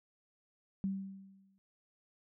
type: tone with exponential decay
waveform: sine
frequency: 193.8 Hz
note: G3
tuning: 20 cents flat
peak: -30 dBFS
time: 0.84-1.58 s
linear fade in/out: 0 ms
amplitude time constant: 160 ms
effects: none